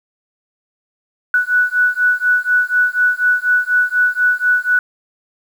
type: beating tone pair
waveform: sine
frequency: 1477 / 1481.1 Hz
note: F#6 / F#6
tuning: -3 / +1 cents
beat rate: 4.1 Hz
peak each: -15 dBFS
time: 1.34-4.79 s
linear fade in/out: 2 ms
effects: 7-bit